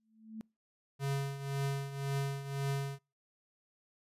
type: tone with exponential growth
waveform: sine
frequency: 220 Hz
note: A3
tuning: in tune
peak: -38 dBFS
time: 0-0.41 s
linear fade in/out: 0 ms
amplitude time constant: 88 ms
type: tone with tremolo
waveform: square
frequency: 138.59 Hz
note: C#3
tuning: in tune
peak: -31 dBFS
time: 0.99-2.99 s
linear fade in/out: 50 ms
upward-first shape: triangle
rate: 1.9 Hz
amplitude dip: 75%
effects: noise-tail reverb RT60 0.3 s tail -26 dB re dry + resampled to 32000 Hz